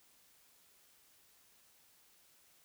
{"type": "silence", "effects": ["white hiss -67 dBFS RMS until 2.64 s"]}